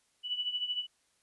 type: tone with tremolo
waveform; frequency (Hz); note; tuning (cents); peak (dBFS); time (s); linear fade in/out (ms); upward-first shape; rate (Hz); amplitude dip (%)
sine; 2960; F#7; 0; -28; 0.23-0.87; 50; triangle; 13; 80
effects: white hiss -72 dBFS RMS until 1.22 s + resampled to 24000 Hz